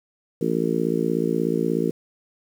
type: harmonic tone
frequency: 56.6 Hz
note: A1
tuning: 50 cents sharp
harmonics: 3 / 4 / 5 / 6 / 7 / 8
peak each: -27 / -27 / -27 / -27 / -27 / -27 dBFS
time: 0.41-1.91 s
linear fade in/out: 5 ms
effects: 8-bit